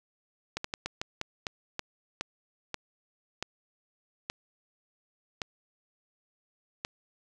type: slowing click train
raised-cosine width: 0.2 ms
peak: -15 dBFS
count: 14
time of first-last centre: 0.57-6.849 s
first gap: 74 ms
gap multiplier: 1.28
effects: none